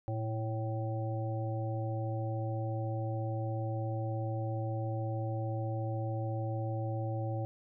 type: harmonic tone with a mistuned harmonic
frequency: 110.4 Hz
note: A2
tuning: 6 cents sharp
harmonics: 1 / 3 / 5 / 7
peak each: -33 / -42 / -41 / -43 dBFS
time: 0.08-7.45 s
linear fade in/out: 0 ms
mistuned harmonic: 1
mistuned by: +45 cents
effects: none